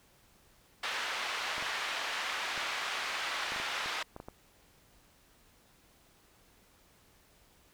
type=band-pass noise; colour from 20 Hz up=pink; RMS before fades=-36 dBFS; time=0.83-4.03 s; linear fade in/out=5 ms; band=1100 to 3600 Hz; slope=12 dB/octave
type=clicks; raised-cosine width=1 ms; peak=-29 dBFS; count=10; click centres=1.581 / 1.625 / 2.577 / 3.521 / 3.562 / 3.6 / 3.86 / 4.164 / 4.201 / 4.285 s
effects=pink hiss -64 dBFS RMS until 7.73 s